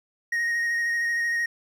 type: tone with vibrato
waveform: triangle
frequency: 1870 Hz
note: A#6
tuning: 5 cents sharp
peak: -21 dBFS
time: 0.32-1.46 s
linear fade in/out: 5 ms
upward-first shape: square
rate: 13 Hz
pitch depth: 11 cents each way
effects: none